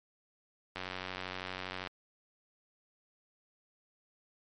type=click train; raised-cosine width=0.3 ms; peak=-22 dBFS; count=104; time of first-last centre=0.76-1.872 s; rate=92.6 Hz; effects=MP3 48 kbps